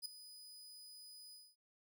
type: tone with ADSR envelope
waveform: sawtooth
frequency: 4978 Hz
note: D#8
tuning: in tune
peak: -36 dBFS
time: 0.02-1.56 s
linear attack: 35 ms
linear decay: 5 ms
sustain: -15 dB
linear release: 230 ms
effects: none